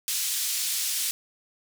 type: band-pass noise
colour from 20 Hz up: white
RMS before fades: -28 dBFS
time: 0.08-1.11 s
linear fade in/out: 0 ms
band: 3200 to 12000 Hz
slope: 12 dB/octave
effects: none